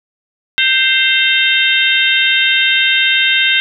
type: harmonic tone with a mistuned harmonic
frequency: 523.3 Hz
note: C5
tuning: in tune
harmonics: 3 / 4 / 5 / 6 / 7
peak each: -16 / -16 / -16 / -16 / -16 dBFS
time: 0.58-3.6 s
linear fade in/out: 0 ms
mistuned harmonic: 5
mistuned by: +58 cents
effects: none